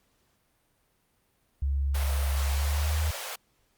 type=tone with pitch glide; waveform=sine; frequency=69.3 to 77.34 Hz; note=C#2 to D#2; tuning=0 to -10 cents; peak=-24 dBFS; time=1.62-3.11 s; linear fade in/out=5 ms; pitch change=+190 cents; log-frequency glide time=2.51-3 s
type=high-pass noise; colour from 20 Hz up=pink; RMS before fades=-37 dBFS; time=1.94-3.36 s; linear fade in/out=10 ms; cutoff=500 Hz; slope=48 dB/octave
effects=pink hiss -70 dBFS RMS until 3.77 s + Opus 48 kbps